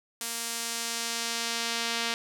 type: tone with band-pass filter sweep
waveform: sawtooth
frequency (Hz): 232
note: A#3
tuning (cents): -8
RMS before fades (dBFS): -32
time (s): 0.21-2.14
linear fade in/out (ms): 0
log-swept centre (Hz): 9400 to 3800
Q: 0.9
effects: none